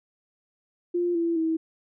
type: tone with pitch steps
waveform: sine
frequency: 349.8 / 336.1 / 323 Hz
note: F4 / E4 / E4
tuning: +3 / +34 / -35 cents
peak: -22 dBFS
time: 0.94-1.57 s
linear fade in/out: 10 ms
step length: 210 ms
effects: none